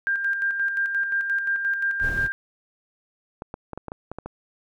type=tone with tremolo; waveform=sine; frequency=1595 Hz; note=G6; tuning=30 cents sharp; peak=-20 dBFS; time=0.07-2.32 s; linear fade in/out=0 ms; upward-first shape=square; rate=5.7 Hz; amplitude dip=45%
type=noise; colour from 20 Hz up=brown; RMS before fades=-30 dBFS; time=2-2.29 s; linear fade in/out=50 ms
type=clicks; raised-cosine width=1 ms; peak=-19 dBFS; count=9; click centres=3.421 / 3.541 / 3.733 / 3.776 / 3.883 / 3.919 / 4.116 / 4.186 / 4.26 s
effects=none